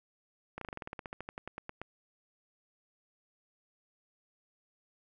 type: slowing click train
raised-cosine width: 0.5 ms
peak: -25 dBFS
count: 19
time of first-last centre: 0.58-1.816 s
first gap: 33 ms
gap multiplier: 1.08
effects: none